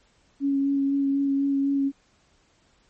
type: tone with vibrato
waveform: sine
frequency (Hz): 277.2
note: C#4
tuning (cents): 0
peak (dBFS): -20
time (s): 0.4-1.92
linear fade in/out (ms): 50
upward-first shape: sine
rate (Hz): 4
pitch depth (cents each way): 14
effects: pink hiss -63 dBFS RMS until 2.89 s + MP3 32 kbps